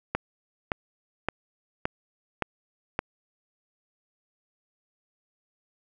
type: click train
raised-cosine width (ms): 0.5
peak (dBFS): -10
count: 6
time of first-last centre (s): 0.15-2.991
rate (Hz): 1.76
effects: none